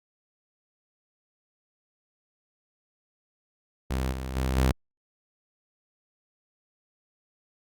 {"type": "tone with level steps", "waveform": "sawtooth", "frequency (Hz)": 65, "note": "C2", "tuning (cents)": -11, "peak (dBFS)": [-22, -28, -21, -16], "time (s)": [3.9, 4.72], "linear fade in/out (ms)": 10, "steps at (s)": [4.11, 4.35, 4.56], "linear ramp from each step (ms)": 20, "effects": ["Opus 48 kbps"]}